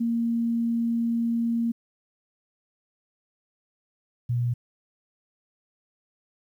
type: tone pair in turn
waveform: sine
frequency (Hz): 232.3 / 120.73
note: A#3 / B2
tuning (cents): -6 / -39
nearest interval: major seventh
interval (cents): 1133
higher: first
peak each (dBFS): -22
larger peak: neither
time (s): 0-1.72 / 4.29-4.54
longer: first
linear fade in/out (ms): 10
effects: 10-bit